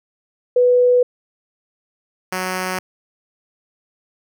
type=tone pair in turn; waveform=sine / 5% pulse; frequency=493.9 / 185 Hz; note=B4 / F#3; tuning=0 / 0 cents; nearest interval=octave + perfect fourth; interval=1700 cents; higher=first; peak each=-10 / -10 dBFS; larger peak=neither; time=0.56-1.03 / 2.32-2.79 s; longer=neither; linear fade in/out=5 ms; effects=none